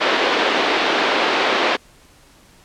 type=band-pass noise; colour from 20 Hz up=pink; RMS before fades=-18 dBFS; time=0-1.77 s; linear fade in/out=20 ms; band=320 to 3900 Hz; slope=24 dB/octave; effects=pink hiss -50 dBFS RMS until 2.64 s + low-pass 11000 Hz 12 dB/octave